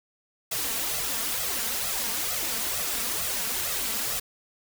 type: noise with flanger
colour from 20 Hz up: white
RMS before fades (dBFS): -29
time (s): 0.51-4.2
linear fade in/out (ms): 10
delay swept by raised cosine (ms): 1.5 to 4.5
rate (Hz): 2.2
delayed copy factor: +0.8
effects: none